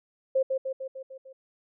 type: tone with echo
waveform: sine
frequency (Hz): 530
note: C5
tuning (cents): +22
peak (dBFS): -20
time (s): 0.35-0.43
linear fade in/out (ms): 10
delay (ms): 150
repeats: 6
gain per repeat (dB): -4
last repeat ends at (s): 1.33
effects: none

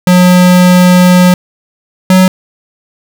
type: tone pair in turn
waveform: square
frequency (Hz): 180.4 / 185.58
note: F#3 / F#3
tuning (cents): -44 / +5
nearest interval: unison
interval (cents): 49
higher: second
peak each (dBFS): -3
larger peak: neither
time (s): 0.07-1.34 / 2.1-2.28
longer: first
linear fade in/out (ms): 2
effects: none

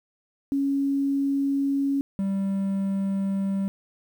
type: tone pair in turn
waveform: sine / triangle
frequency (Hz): 277.2 / 195.39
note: C#4 / G3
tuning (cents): 0 / -5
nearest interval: tritone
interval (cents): 605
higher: first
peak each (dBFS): -21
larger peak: neither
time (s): 0.52-2.01 / 2.19-3.68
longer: neither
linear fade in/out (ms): 0
effects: 9-bit

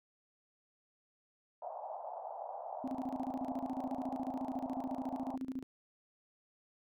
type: band-pass noise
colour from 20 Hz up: white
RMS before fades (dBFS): -44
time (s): 1.62-5.36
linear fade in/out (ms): 2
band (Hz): 630 to 830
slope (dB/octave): 48
type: tone with tremolo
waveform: sine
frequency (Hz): 261.6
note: C4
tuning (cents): 0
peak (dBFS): -35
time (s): 2.84-5.63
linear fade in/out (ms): 2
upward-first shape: square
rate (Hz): 14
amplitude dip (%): 80
effects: none

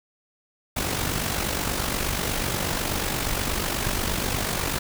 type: noise with amplitude modulation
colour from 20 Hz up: pink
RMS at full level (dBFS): -24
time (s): 0.76-4.79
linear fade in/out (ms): 10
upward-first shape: sine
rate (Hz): 48.3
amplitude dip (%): 55
effects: none

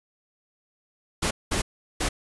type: noise bursts at uneven times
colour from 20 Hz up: pink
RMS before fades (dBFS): -25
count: 3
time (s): 1.22-1.31 / 1.51-1.62 / 2-2.09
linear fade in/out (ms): 10
effects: resampled to 24000 Hz

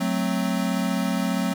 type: chord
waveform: square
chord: F# diminished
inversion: none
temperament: equal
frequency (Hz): 185 / 220 / 261.6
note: F#3 / A3 / C4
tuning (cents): 0 / 0 / 0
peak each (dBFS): -26 / -28 / -28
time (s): 0-1.54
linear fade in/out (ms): 10
effects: none

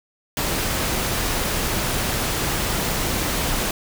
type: noise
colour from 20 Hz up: pink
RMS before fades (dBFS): -23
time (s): 0.37-3.71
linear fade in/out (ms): 2
effects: none

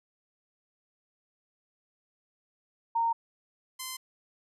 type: tone pair in turn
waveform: sine / 5% pulse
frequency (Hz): 922 / 1034.9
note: A#5 / C6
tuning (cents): -19 / -19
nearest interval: major second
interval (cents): 200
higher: second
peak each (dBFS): -24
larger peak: neither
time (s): 2.95-3.13 / 3.79-3.97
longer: neither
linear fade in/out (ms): 10
effects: resampled to 32000 Hz

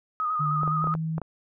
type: tone with vibrato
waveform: sine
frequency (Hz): 1244.5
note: D#6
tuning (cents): 0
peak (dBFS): -24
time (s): 0.2-0.94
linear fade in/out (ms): 0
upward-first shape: square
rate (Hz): 9.7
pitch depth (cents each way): 33
type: tone with pitch glide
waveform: sine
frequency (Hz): 149.6 to 160.34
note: D3 to E3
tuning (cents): +32 to -48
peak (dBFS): -26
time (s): 0.39-1.2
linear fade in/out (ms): 20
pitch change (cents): +120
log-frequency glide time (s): 0.51-0.94
type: clicks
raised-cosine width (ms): 1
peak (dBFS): -20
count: 7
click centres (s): 0.633 / 0.677 / 0.842 / 0.872 / 0.951 / 1.181 / 1.217
effects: none

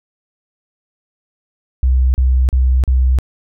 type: tone bursts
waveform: sine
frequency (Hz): 64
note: C2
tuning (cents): -38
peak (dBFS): -9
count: 4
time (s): 1.83-3.187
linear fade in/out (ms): 0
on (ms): 310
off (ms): 39
effects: none

